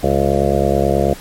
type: harmonic tone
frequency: 69.3 Hz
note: C#2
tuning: in tune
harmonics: 1 / 2 / 3 / 5 / 6 / 7 / 8 / 9 / 10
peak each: -21 / -21 / -21 / -21 / -21 / -21 / -21 / -21 / -21 dBFS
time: 0.03-1.14 s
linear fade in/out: 5 ms
effects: pink hiss -36 dBFS RMS until 1.2 s + MP3 64 kbps